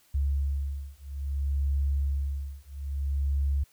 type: beating tone pair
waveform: sine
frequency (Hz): 69.5 / 70.1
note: C#2 / C#2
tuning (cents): +5 / +20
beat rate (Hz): 0.6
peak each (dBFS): -29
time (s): 0.14-3.64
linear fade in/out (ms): 10
effects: white hiss -63 dBFS RMS until 3.72 s